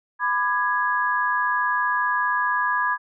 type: chord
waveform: sine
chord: G# diminished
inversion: first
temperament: just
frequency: 996.7 / 1196.1 / 1661.2 Hz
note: B5 / D6 / G#6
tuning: +16 / +31 / 0 cents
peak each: -23 / -27 / -23 dBFS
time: 0.19-2.98 s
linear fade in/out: 50 ms
effects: none